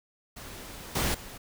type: noise with level steps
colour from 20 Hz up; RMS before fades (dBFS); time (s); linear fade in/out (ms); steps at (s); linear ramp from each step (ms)
pink; -43 / -28 / -44; 0.36-1.38; 10; 0.95 / 1.14; 5
effects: none